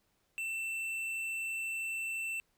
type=tone with tanh clipping; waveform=sine; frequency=2677 Hz; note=E7; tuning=26 cents sharp; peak=-36 dBFS; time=0.38-2.4 s; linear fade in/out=0 ms; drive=10 dB; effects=pink hiss -75 dBFS RMS until 2.57 s